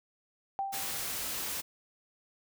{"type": "tone with exponential decay", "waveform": "sine", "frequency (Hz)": 784, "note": "G5", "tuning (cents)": 0, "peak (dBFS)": -28, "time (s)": [0.59, 1.15], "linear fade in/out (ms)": 0, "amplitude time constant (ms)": 120}
{"type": "noise", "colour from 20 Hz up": "white", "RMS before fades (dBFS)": -36, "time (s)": [0.72, 1.62], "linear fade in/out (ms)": 20}
{"effects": []}